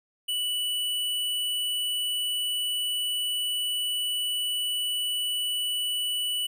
sine tone with hard clipping, 2960 Hz, F#7, in tune, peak -27 dBFS, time 0.28-6.47 s, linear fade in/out 10 ms, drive 18 dB, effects none

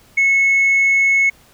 sine tone, 2193 Hz, C#7, 19 cents flat, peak -9 dBFS, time 0.17-1.3 s, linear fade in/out 10 ms, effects tanh soft clip ceiling -9 dBFS + pink hiss -50 dBFS RMS until 1.53 s

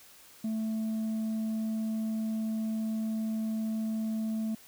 sine tone with tanh clipping, 220 Hz, A3, in tune, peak -30 dBFS, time 0.44-4.55 s, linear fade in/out 5 ms, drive 3 dB, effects white hiss -55 dBFS RMS until 4.67 s

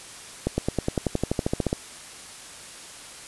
accelerating click train, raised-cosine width 2 ms, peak -9 dBFS, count 16, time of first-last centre 0.47-1.729 s, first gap 110 ms, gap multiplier 0.96, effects white hiss -42 dBFS RMS until 3.27 s + resampled to 24000 Hz

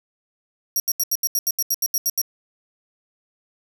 20% pulse tone bursts, 5670 Hz, F8, 25 cents sharp, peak -13 dBFS, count 13, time 0.76-2.216 s, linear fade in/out 2 ms, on 40 ms, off 78 ms, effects none

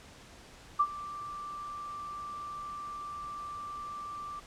sine tone with ADSR envelope, 1174.7 Hz, D6, in tune, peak -20 dBFS, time 0.79-4.4 s, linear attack 13 ms, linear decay 58 ms, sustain -18 dB, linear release 12 ms, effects pink hiss -53 dBFS RMS until 4.46 s + low-pass 8000 Hz 12 dB/octave

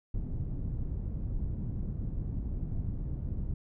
pink low-pass noise, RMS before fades -34 dBFS, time 0.14-3.54 s, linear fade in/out 5 ms, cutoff 150 Hz, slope 12 dB/octave, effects none

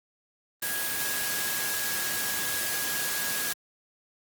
sine tone in noise, 1653 Hz, G#6, 9 cents flat, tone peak -35 dBFS, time 0.62-3.53 s, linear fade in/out 5 ms, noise white, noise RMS -30 dBFS, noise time 0.62-3.53 s, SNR -8 dB, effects high-pass 100 Hz 12 dB/octave + Opus 24 kbps

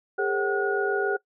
sine tone cluster, 403.1 / 450.4 / 539 / 753 / 1448 Hz, G4 / A4 / C#5 / F#5 / F#6, +48 / +40 / -49 / +30 / -38 cents, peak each -26 / -30 / -35 / -31 / -28 dBFS, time 0.18-1.17 s, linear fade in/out 10 ms, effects noise-tail reverb RT60 0.1 s tail -21 dB re dry

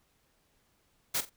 white noise with echo, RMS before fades -30 dBFS, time 1.14-1.21 s, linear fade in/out 10 ms, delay 44 ms, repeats 2, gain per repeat -13 dB, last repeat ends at 1.298 s, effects pink hiss -71 dBFS RMS until 1.36 s

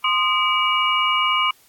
sine tone cluster, 1043 / 1234 / 2297 / 2873 Hz, C6 / D#6 / D7 / F7, -6 / -15 / -39 / +48 cents, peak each -22 dBFS, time 0.04-1.51 s, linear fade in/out 5 ms, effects white hiss -55 dBFS RMS until 1.68 s + AAC 64 kbps

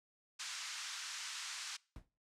white band-pass noise, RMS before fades -45 dBFS, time 0.39-1.77 s, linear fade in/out 10 ms, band 1100 to 7100 Hz, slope 24 dB/octave
brown noise with exponential decay, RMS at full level -46 dBFS, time 1.96-2.09 s, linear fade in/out 0 ms, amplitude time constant 27 ms
effects noise-tail reverb RT60 0.4 s tail -24 dB re dry + low-pass 12000 Hz 12 dB/octave

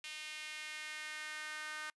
sawtooth tone with high-pass filter sweep, 306.4 Hz, D#4, 27 cents flat, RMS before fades -45 dBFS, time 0.04-1.9 s, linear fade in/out 2 ms, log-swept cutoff 2600 to 1500 Hz, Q 2.4, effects noise-tail reverb RT60 0.1 s tail -26 dB re dry + resampled to 24000 Hz

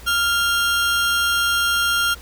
40% pulse tone pair together, 1394 / 3230 Hz, F6 / G#7, -4 / -49 cents, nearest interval octave + minor third, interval 1455 cents, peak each -17 / -23 dBFS, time 0.06-2.15 s, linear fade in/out 20 ms, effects added 60 Hz sine -38 dBFS peak until 2.21 s + pink hiss -43 dBFS RMS until 2.21 s

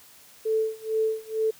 sine tone with tremolo, 440 Hz, A4, in tune, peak -20 dBFS, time 0.45-1.51 s, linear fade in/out 10 ms, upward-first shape sine, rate 2.2 Hz, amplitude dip 95%, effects white hiss -52 dBFS RMS until 1.59 s

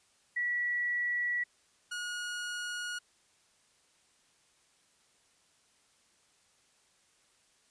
sine / sawtooth tone pair in turn, 1941 / 1445.3 Hz, B6 / F#6, -31 / -41 cents, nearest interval perfect fourth, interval 510 cents, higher first, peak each -29 / -32 dBFS, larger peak first, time 0.36-1.44 / 1.91-2.99 s, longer neither, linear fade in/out 10 ms, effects white hiss -68 dBFS RMS until 7.7 s + resampled to 22050 Hz

